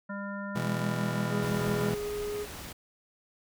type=harmonic tone; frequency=200 Hz; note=G3; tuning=35 cents sharp; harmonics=1 / 3 / 5 / 7 / 9; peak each=-36 / -42 / -44 / -41 / -47 dBFS; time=0.09-1.9 s; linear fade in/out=10 ms
type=chord; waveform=40% pulse; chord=E major; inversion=second; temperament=just; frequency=123.61 / 164.81 / 206 Hz; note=B2 / E3 / G#3; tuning=+2 / 0 / -14 cents; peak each=-33 dBFS; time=0.55-1.95 s; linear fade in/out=10 ms
type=tone with pitch glide; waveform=triangle; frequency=413 to 415.6 Hz; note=G#4 to G#4; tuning=-10 to +1 cents; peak=-30 dBFS; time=1.29-2.47 s; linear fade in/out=50 ms; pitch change=+11 cents; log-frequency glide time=1.48-2.3 s
type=noise; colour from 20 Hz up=pink; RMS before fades=-42 dBFS; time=1.42-2.73 s; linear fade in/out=10 ms
effects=none